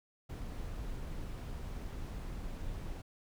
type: noise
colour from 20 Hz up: brown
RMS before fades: -41 dBFS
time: 0.29-3.02 s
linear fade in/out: 10 ms
effects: none